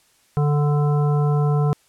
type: harmonic tone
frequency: 146.83 Hz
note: D3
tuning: in tune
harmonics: 1 / 3 / 5 / 7 / 9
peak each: -16 / -26 / -30 / -33 / -35 dBFS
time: 0.37-1.73 s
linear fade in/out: 0 ms
effects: white hiss -59 dBFS RMS until 1.88 s + low-pass 11000 Hz 12 dB/octave